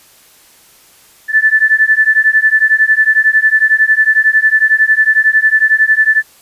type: beating tone pair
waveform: sine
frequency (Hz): 1748 / 1759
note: A6 / A6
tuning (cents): -12 / -1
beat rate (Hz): 11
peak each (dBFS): -10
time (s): 1.28-6.23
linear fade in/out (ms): 50
effects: white hiss -45 dBFS RMS until 6.41 s + resampled to 32000 Hz